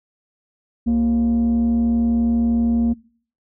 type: tone pair together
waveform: sine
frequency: 63.81 / 233.1 Hz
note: C2 / A#3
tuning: -43 / 0 cents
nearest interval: octave + minor seventh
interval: 2243 cents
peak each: -23 / -13 dBFS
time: 0.86-2.94 s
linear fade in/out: 20 ms
effects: noise-tail reverb RT60 0.5 s tail -24 dB re dry + tanh soft clip ceiling -13 dBFS